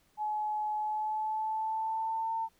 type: tone with pitch glide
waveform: sine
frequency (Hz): 850 to 900.5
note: G#5 to A5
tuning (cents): +40 to +40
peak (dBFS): -30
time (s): 0.17-2.49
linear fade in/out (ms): 50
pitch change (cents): +100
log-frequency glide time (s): 0.76-2.34
effects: pink hiss -69 dBFS RMS until 2.59 s